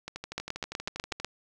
two click trains, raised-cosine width 0.2 ms, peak -20 / -14 dBFS, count 15 / 8, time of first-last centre 0.08-1.2 / 0.38-1.246 s, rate 12.5 / 8.08 Hz, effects none

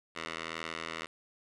10% pulse tone with band-pass filter, 81.6 Hz, E2, 17 cents flat, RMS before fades -40 dBFS, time 0.15-1.07 s, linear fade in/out 20 ms, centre 2200 Hz, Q 1, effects resampled to 24000 Hz + 10-bit

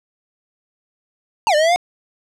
square exponential two-way sweep, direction down then up, 960 to 587.3 to 730 Hz, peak -13 dBFS, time 1.47-1.76 s, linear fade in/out 0 ms, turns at 1.55 s, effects low-pass 7000 Hz 12 dB/octave

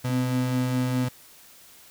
35% pulse tone, 125.8 Hz, B2, 32 cents sharp, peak -23 dBFS, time 0.04-1.09 s, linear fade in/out 10 ms
sine tone with tremolo, 256.5 Hz, C4, 34 cents flat, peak -25 dBFS, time 0.09-1.05 s, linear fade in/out 10 ms, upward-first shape sine, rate 5 Hz, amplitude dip 25%
effects white hiss -51 dBFS RMS until 1.9 s

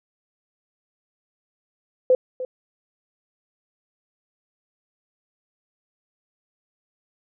sine tone with echo, 510 Hz, C5, 44 cents flat, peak -12 dBFS, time 2.1-2.15 s, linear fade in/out 2 ms, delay 300 ms, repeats 1, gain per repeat -14 dB, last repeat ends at 2.45 s, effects none

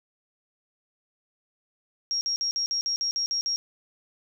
sine tone bursts, 5588 Hz, F8, in tune, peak -24 dBFS, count 10, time 2.11-3.56 s, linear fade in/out 0 ms, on 100 ms, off 50 ms, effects none

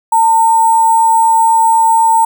sine tone with sample-and-hold, 902 Hz, A5, 43 cents sharp, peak -6 dBFS, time 0.12-2.25 s, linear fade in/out 5 ms, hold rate 8820 Hz, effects none

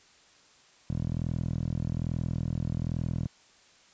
10% pulse tone with band-pass filter, 41.18 Hz, E1, 1 cent flat, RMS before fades -31 dBFS, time 0.9-3.27 s, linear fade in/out 0 ms, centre 130 Hz, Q 1.2, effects white hiss -59 dBFS RMS until 3.93 s + resampled to 16000 Hz

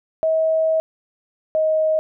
sine tone pair in turn, 640 / 628.3 Hz, D#5 / D#5, +49 / +17 cents, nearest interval unison, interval 32 cents, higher first, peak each -15 dBFS, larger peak neither, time 0.23-0.8 / 1.55-1.99 s, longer first, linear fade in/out 0 ms, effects none

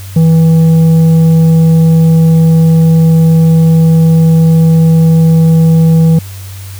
sine tone with tanh clipping, 162.6 Hz, E3, 23 cents flat, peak -4 dBFS, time 0.16-6.19 s, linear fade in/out 5 ms, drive 6 dB, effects added 96 Hz sine -23 dBFS peak until 6.79 s + white hiss -33 dBFS RMS until 6.79 s

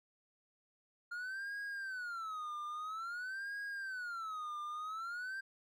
triangle tone with vibrato, 1403 Hz, F6, 8 cents sharp, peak -38 dBFS, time 1.11-5.41 s, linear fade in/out 10 ms, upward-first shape sine, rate 0.5 Hz, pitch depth 270 cents each way, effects none

